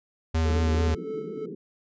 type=tone with vibrato; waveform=square; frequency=80 Hz; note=D#2; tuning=49 cents sharp; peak=-22 dBFS; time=0.34-0.95 s; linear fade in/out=10 ms; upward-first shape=sine; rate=4.6 Hz; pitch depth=22 cents each way
type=tone with tremolo; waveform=triangle; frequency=436.7 Hz; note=A4; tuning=13 cents flat; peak=-29 dBFS; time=0.45-1.46 s; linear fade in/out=5 ms; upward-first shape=sine; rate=3.2 Hz; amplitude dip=55%
type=band-pass noise; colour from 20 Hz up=white; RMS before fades=-37 dBFS; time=0.48-1.55 s; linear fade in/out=5 ms; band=150 to 450 Hz; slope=96 dB/octave
effects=resampled to 16000 Hz